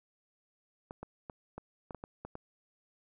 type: clicks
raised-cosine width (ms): 1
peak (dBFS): -28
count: 9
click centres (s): 0.909 / 1.03 / 1.298 / 1.58 / 1.908 / 1.947 / 2.039 / 2.25 / 2.354
effects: none